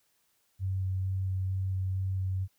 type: tone with vibrato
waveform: sine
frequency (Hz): 94.6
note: F#2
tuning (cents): +39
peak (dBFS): -28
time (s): 0.59-2.48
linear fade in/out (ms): 50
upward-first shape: square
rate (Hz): 2.2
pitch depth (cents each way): 8
effects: white hiss -72 dBFS RMS until 2.58 s